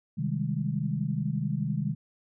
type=chord; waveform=sine; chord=Ab major seventh; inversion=first; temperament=equal; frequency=130.81 / 155.56 / 196 / 207.7 Hz; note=C3 / Eb3 / G3 / Ab3; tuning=0 / 0 / 0 / 0 cents; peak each=-32 / -30 / -34 / -34 dBFS; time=0.17-1.95 s; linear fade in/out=20 ms; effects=none